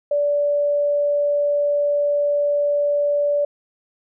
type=tone; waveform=sine; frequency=580 Hz; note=D5; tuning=22 cents flat; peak=-16 dBFS; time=0.11-3.45 s; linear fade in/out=5 ms; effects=none

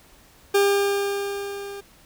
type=tone with level ramp; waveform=40% pulse; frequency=400.8 Hz; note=G4; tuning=38 cents sharp; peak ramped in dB=-14 to -33 dBFS; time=0.54-1.81 s; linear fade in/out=10 ms; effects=pink hiss -53 dBFS RMS until 2.05 s

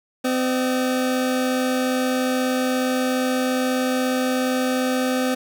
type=tone pair together; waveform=25% pulse; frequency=256.2 / 609.3 Hz; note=C4 / D#5; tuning=-36 / -36 cents; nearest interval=octave + minor third; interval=1500 cents; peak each=-16 / -27 dBFS; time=0.24-5.35 s; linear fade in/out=10 ms; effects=none

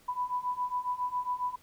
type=beating tone pair; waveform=sine; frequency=987.8 / 995.1 Hz; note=B5 / B5; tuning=0 / +13 cents; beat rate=7.3 Hz; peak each=-34 / -32 dBFS; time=0.08-1.56 s; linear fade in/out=10 ms; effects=pink hiss -61 dBFS RMS until 1.62 s

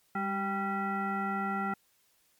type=tone with frequency modulation; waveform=sine; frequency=785 Hz; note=G5; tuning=2 cents sharp; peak=-29 dBFS; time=0.15-1.74 s; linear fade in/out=5 ms; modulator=586 Hz; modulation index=1.5; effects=white hiss -69 dBFS RMS until 2.39 s + MP3 96 kbps

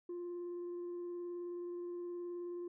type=tone with vibrato; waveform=sine; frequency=350.3 Hz; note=F4; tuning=5 cents sharp; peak=-38 dBFS; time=0.09-2.68 s; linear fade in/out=5 ms; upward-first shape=sine; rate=19 Hz; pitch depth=11 cents each way; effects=tanh soft clip ceiling -39 dBFS

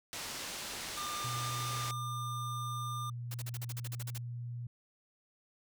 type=low-pass noise; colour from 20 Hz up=white; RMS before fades=-42 dBFS; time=0.13-1.91 s; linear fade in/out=0 ms; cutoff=7000 Hz; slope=12 dB/octave
type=tone; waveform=square; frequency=1200 Hz; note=D6; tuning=37 cents sharp; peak=-39 dBFS; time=0.97-3.1 s; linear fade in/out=5 ms
type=tone with pitch glide; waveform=sine; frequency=122.3 to 119.99 Hz; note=B2 to B2; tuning=-16 to -50 cents; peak=-38 dBFS; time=1.24-4.67 s; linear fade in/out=5 ms; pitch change=-34 cents; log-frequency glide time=1.76-2.23 s
type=noise bursts; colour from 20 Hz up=white; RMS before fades=-44 dBFS; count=12; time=3.31-4.18 s; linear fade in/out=5 ms; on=34 ms; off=42 ms
effects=none

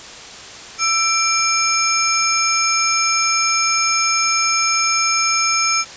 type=tone cluster; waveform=sine; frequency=1329 / 2350 / 5260 / 6520 Hz; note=E6 / D7 / E8 / G#8; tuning=+14 / +1 / -5 / -33 cents; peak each=-20 dBFS; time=0.78-5.85 s; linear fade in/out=50 ms; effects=white hiss -35 dBFS RMS until 5.96 s + resampled to 16000 Hz

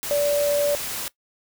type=tone in noise; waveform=sine; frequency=579 Hz; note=D5; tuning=25 cents flat; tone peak=-18 dBFS; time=0.11-0.75 s; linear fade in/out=0 ms; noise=white; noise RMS=-30 dBFS; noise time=0.03-1.08 s; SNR=+9 dB; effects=noise-tail reverb RT60 0.1 s tail -19 dB re dry

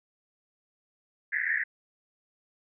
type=band-pass noise; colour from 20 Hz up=pink; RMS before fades=-29 dBFS; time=1.32-1.64 s; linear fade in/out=10 ms; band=1700 to 2000 Hz; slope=96 dB/octave; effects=none

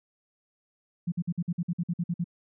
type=tone bursts; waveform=sine; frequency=172.9 Hz; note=F3; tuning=17 cents flat; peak=-25 dBFS; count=12; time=1.07-2.243 s; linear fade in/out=10 ms; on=51 ms; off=51 ms; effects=none

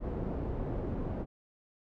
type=low-pass noise; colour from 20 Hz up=pink; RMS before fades=-35 dBFS; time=0-1.26 s; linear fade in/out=50 ms; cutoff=540 Hz; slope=12 dB/octave; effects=none

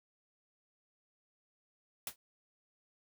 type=noise with exponential decay; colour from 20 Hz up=white; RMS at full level=-35 dBFS; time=2.07-2.16 s; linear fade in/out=2 ms; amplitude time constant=19 ms; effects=none

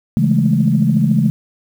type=chord; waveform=sine; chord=A major seventh; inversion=first; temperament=just; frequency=137.5 / 165 / 206.2 / 220 Hz; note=C#3 / E3 / G#3 / A3; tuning=-14 / +2 / -12 / 0 cents; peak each=-16 dBFS; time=0.17-1.3 s; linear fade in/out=0 ms; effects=tanh soft clip ceiling 0 dBFS + 7-bit

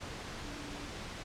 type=tone in noise; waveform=sine; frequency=290 Hz; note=D4; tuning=22 cents flat; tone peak=-48 dBFS; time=0.44-0.89 s; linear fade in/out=20 ms; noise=pink; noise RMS=-43 dBFS; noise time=0-1.24 s; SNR=-8 dB; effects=low-pass 6000 Hz 12 dB/octave

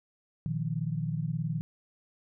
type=chord; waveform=sine; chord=Bb suspended fourth; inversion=none; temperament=equal with one note detuned; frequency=119.13 / 155.56 / 174.61 Hz; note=Bb2 / Eb3 / F3; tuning=+38 / 0 / 0 cents; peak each=-35 / -31 / -36 dBFS; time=0.46-1.61 s; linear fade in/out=0 ms; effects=none

